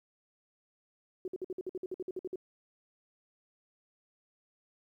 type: tone bursts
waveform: sine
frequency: 370 Hz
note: F#4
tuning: in tune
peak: -34 dBFS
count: 14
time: 1.25-2.358 s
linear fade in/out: 2 ms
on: 29 ms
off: 54 ms
effects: 12-bit